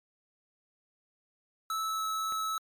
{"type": "tone with pitch glide", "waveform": "square", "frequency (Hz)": [1309, 1301.5], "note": ["E6", "E6"], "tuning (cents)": [-13, -22], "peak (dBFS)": -31, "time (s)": [1.7, 2.58], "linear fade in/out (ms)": 2, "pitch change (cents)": -9, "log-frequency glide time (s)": [1.83, 2.02]}
{"type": "click", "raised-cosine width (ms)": 0.5, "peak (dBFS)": -31, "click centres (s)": 2.323}
{"effects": ["MP3 96 kbps"]}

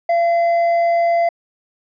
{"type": "tone with hard clipping", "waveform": "sine", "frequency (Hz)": 682, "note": "F5", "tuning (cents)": -41, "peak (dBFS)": -14, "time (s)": [0.09, 1.29], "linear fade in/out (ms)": 5, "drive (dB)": 4, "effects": ["resampled to 11025 Hz"]}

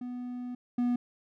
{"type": "tone pair in turn", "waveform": "triangle", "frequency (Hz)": [246.9, 243.8], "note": ["B3", "B3"], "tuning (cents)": [0, -22], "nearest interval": "unison", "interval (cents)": 22, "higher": "first", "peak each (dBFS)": [-33, -23], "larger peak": "second", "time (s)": [[0.01, 0.55], [0.78, 0.96]], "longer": "first", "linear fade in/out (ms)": 5, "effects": []}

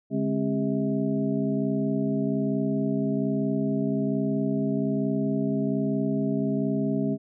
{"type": "tone cluster", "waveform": "sine", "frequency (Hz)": [143.5, 207.9, 269.1, 402.6, 642], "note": ["D3", "G#3", "C4", "G4", "E5"], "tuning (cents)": [-40, 2, 49, 46, -46], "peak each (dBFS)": [-31, -27, -27, -32, -35], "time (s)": [0.1, 7.18], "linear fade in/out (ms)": 50, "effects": []}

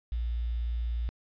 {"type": "tone with quantisation", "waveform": "sine", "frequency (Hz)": 58.4, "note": "A#1", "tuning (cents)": 4, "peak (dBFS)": -28, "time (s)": [0.12, 1.09], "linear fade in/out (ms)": 0, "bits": 9, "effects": ["resampled to 11025 Hz"]}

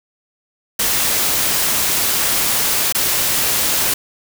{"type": "noise with dropouts", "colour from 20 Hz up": "white", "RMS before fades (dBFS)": -17, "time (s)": [0.79, 3.94], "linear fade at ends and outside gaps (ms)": 5, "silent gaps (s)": [2.925, 2.947], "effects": []}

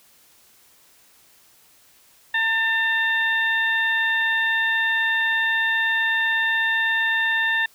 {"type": "harmonic tone with a mistuned harmonic", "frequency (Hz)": 909, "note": "A#5", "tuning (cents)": -44, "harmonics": [1, 2, 3, 4], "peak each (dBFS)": [-30, -19, -31, -30], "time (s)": [2.34, 7.66], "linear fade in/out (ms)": 5, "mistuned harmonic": 2, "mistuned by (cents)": -25, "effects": ["white hiss -55 dBFS RMS until 7.74 s"]}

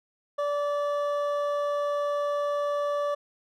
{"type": "tone pair together", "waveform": "triangle", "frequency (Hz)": [580.1, 1159], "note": ["D5", "D6"], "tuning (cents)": [-21, -23], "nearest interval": "octave", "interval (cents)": 1198, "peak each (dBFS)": [-24, -30], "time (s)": [0.38, 3.15], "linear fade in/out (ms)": 10, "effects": []}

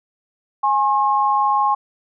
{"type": "tone pair together", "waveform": "sine", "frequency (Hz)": [830.6, 1076.3], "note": ["G#5", "C6"], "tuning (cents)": [0, 49], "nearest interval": "major third", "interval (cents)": 449, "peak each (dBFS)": -17, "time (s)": [0.63, 1.75], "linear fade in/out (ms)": 10, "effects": []}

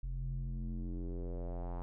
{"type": "tone with low-pass filter sweep", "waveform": "square", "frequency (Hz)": 43.65, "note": "F1", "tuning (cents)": 0, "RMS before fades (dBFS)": -39, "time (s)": [0.03, 1.82], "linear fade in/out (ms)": 0, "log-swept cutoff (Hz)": [95, 940], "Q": 2.7, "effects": []}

